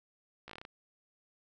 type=slowing click train; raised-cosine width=0.3 ms; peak=-30 dBFS; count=8; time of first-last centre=0.48-0.651 s; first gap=15 ms; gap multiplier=1.16; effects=none